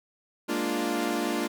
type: chord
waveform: sawtooth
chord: Bb dominant seventh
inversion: third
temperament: equal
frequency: 207.7 / 233.1 / 293.7 / 349.2 Hz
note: Ab3 / Bb3 / D4 / F4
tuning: 0 / 0 / 0 / 0 cents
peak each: -32 / -28 / -27 / -27 dBFS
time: 0.48-1.48 s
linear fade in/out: 20 ms
effects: none